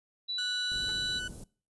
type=tone; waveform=sine; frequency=3951 Hz; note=B7; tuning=in tune; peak=-31 dBFS; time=0.28-1.2 s; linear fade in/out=20 ms
type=tone with pitch glide; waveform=30% pulse; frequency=1480 to 1490.3 Hz; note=F#6 to F#6; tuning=0 to +12 cents; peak=-32 dBFS; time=0.38-1.28 s; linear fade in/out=5 ms; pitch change=+12 cents; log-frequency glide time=0.74-0.82 s
type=band-stop noise; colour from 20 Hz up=pink; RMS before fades=-44 dBFS; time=0.71-1.44 s; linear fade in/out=5 ms; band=400 to 10000 Hz; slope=12 dB/octave
type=tone with exponential decay; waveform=15% pulse; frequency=432.5 Hz; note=A4; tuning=30 cents flat; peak=-37 dBFS; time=0.89-0.99 s; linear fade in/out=0 ms; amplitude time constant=21 ms
effects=noise-tail reverb RT60 0.4 s tail -22 dB re dry + resampled to 24000 Hz